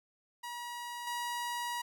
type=tone with level steps; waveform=sawtooth; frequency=960 Hz; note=B5; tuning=49 cents flat; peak=-36 / -31 dBFS; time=0.43-1.82 s; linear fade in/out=10 ms; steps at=1.07 s; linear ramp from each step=2 ms; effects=none